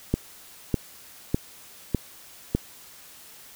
click train, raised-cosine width 3 ms, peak -8 dBFS, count 5, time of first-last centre 0.14-2.55 s, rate 1.66 Hz, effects white hiss -48 dBFS RMS until 3.55 s

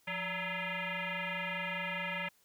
sine tone with frequency modulation, 174.61 Hz, F3, in tune, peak -34 dBFS, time 0.07-2.29 s, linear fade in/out 10 ms, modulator 374 Hz, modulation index 7, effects white hiss -69 dBFS RMS until 2.44 s

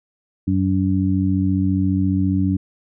harmonic tone, 94.6 Hz, F#2, 39 cents sharp, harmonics 1 / 2 / 3, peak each -20 / -20 / -20 dBFS, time 0.47-2.57 s, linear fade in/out 10 ms, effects none

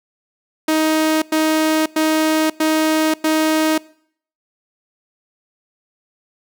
sawtooth tone bursts, 313.8 Hz, D#4, 15 cents sharp, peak -10 dBFS, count 5, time 0.68-3.78 s, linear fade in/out 5 ms, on 540 ms, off 100 ms, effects noise-tail reverb RT60 0.6 s tail -23 dB re dry

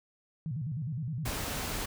sine tone with vibrato, 138.59 Hz, C#3, in tune, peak -32 dBFS, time 0.46-1.28 s, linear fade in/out 0 ms, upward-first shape square, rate 9.7 Hz, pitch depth 240 cents each way
pink noise, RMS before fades -35 dBFS, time 1.25-1.86 s, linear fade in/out 10 ms
effects none

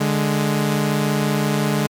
sawtooth tone pair together, 147.47 / 208.4 Hz, D3 / G#3, +8 / +6 cents, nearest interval tritone, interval 598 cents, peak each -16 dBFS, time 0-1.87 s, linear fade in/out 10 ms, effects MP3 96 kbps

